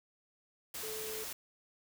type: tone in noise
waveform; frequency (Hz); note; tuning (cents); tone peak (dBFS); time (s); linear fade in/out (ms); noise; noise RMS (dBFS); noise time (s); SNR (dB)
sine; 435.9; A4; -16; -42; 0.83-1.24; 5; white; -42; 0.74-1.33; -3
effects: none